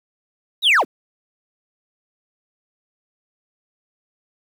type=linear sweep; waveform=triangle; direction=down; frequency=3998 to 130.81 Hz; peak=-9 dBFS; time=0.62-0.85 s; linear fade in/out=50 ms; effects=tanh soft clip ceiling -5 dBFS + 8-bit